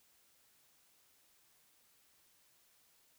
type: silence
effects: white hiss -70 dBFS RMS until 3.18 s